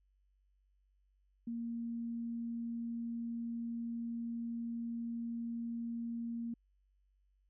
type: tone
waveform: sine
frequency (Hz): 233.1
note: A#3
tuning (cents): 0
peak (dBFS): -37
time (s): 1.47-6.54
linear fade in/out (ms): 5
effects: added 48 Hz sine -70 dBFS peak until 7.49 s